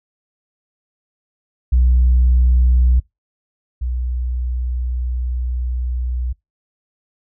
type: tone pair in turn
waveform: sine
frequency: 62 / 61.72 Hz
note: B1 / B1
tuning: +7 / 0 cents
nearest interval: unison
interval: 7 cents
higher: first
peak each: -8 / -18 dBFS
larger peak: first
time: 1.72-3 / 3.81-6.33 s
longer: second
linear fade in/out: 10 ms
effects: noise-tail reverb RT60 0.2 s tail -26 dB re dry + tanh soft clip ceiling -7 dBFS